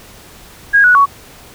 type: tone with pitch steps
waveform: sine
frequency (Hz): 1637 / 1469 / 1119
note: G#6 / F#6 / C#6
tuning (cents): -25 / -13 / +16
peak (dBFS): -5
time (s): 0.73-1.06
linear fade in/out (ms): 20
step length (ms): 110
effects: pink hiss -39 dBFS RMS until 1.54 s